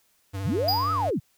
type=tone with vibrato; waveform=square; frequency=96.9 Hz; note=G2; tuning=20 cents flat; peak=-30 dBFS; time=0.33-1.11 s; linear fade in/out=20 ms; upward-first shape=sine; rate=15 Hz; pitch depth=44 cents each way
type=linear two-way sweep; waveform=sine; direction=up then down; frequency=64.1 to 1318.5 to 81.8 Hz; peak=-23 dBFS; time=0.44-1.2 s; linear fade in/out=20 ms; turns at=0.92 s
type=tone with exponential decay; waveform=square; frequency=4900 Hz; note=D#8; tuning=27 cents flat; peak=-21 dBFS; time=0.68-1.05 s; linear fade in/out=5 ms; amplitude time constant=79 ms
effects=white hiss -66 dBFS RMS until 1.37 s